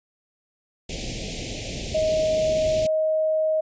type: band-stop noise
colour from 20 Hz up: pink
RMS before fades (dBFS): -31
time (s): 0.89-2.87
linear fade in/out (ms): 5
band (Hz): 680 to 2200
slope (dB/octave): 48
type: tone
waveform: sine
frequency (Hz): 628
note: D#5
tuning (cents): +16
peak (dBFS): -19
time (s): 1.94-3.61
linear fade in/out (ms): 10
effects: resampled to 16000 Hz